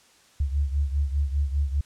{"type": "beating tone pair", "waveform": "sine", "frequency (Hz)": [70, 75], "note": ["C#2", "D2"], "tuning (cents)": [18, 37], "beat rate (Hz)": 5, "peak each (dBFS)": [-23, -28], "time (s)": [0.4, 1.81], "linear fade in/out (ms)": 5, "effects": ["white hiss -57 dBFS RMS until 1.85 s", "low-pass 8000 Hz 12 dB/octave"]}